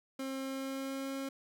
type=tone with pitch glide; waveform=30% pulse; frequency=267.1 to 271.1 Hz; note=C4 to C#4; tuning=+36 to -38 cents; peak=-34 dBFS; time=0.19-1.29 s; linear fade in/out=5 ms; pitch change=+26 cents; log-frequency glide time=0.39-1.13 s; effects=none